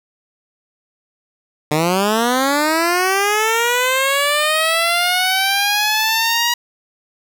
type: linear sweep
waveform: 10% pulse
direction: up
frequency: 146.83 to 960 Hz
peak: -6 dBFS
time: 1.71-6.54 s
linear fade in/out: 5 ms
effects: none